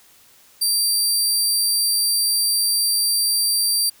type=tone; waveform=20% pulse; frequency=4699 Hz; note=D8; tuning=in tune; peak=-11 dBFS; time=0.61-3.9 s; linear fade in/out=10 ms; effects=white hiss -52 dBFS RMS until 4 s